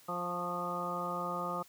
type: harmonic tone with a mistuned harmonic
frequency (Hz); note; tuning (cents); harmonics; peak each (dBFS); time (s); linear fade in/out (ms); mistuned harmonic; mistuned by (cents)
175.8; F3; +12; 1 / 2 / 3 / 4 / 5 / 6 / 7; -42 / -45 / -41 / -43 / -43 / -44 / -37; 0.08-1.63; 10; 6; +46
effects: white hiss -60 dBFS RMS until 1.68 s + high-pass 60 Hz 12 dB/octave